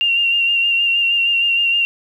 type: tone with vibrato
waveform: sine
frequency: 2775 Hz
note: F7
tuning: 12 cents flat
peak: -13 dBFS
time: 0.01-1.85 s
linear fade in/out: 0 ms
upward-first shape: sine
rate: 6.4 Hz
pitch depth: 27 cents each way
effects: 8-bit